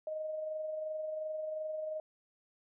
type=tone with amplitude modulation; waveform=sine; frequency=622.3 Hz; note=D#5; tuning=in tune; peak=-34 dBFS; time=0.07-2 s; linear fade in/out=2 ms; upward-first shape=sine; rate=22.8 Hz; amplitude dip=35%; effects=none